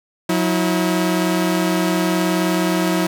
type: tone pair together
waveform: sawtooth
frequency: 181.12 / 323 Hz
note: F#3 / E4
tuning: -37 / -35 cents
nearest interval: minor seventh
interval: 1002 cents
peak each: -15 dBFS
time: 0.29-3.07 s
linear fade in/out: 5 ms
effects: none